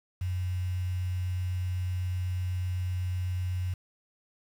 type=tone with quantisation; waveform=sine; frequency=90.8 Hz; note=F#2; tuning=32 cents flat; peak=-28 dBFS; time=0.21-3.74 s; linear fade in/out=5 ms; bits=8; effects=none